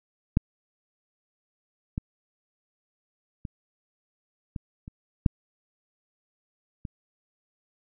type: clicks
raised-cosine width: 5 ms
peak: -7 / -16 / -22 / -20 / -27 / -6 / -22 dBFS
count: 7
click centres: 0.371 / 1.979 / 3.452 / 4.562 / 4.879 / 5.262 / 6.852 s
effects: none